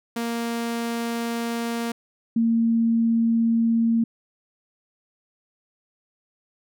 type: tone pair in turn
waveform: sawtooth / sine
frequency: 233.1 / 229.2 Hz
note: A#3 / A#3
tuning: 0 / -29 cents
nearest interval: unison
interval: 29 cents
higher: first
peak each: -21 / -17 dBFS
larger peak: second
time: 0.16-1.92 / 2.36-4.04 s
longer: first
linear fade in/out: 5 ms
effects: none